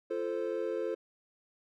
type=chord; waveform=triangle; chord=F major; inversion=none; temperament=equal with one note detuned; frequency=344.8 / 440 / 523.3 Hz; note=F4 / A4 / C5; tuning=-22 / 0 / 0 cents; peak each=-35 / -33 / -34 dBFS; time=0.1-0.95 s; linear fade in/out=10 ms; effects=none